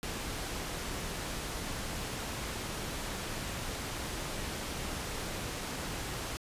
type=low-pass noise; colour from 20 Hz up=pink; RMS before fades=-38 dBFS; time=0.03-6.37 s; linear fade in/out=0 ms; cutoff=11000 Hz; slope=12 dB/octave; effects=resampled to 32000 Hz